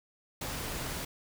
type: noise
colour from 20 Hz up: pink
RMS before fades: -37 dBFS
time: 0.41-1.05 s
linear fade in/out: 5 ms
effects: none